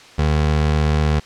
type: tone with vibrato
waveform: 25% pulse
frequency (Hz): 75.9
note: D#2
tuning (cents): -42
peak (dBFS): -11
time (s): 0.18-1.2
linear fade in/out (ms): 10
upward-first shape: sine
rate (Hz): 16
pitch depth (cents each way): 15
effects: white hiss -43 dBFS RMS until 1.25 s + low-pass 5000 Hz 12 dB/octave